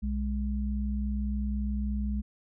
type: tone pair together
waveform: sine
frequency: 61.74 / 207.7 Hz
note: B1 / G#3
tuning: 0 / 0 cents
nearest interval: octave + major sixth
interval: 2100 cents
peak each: -29 / -32 dBFS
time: 0.02-2.22 s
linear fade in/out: 20 ms
effects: none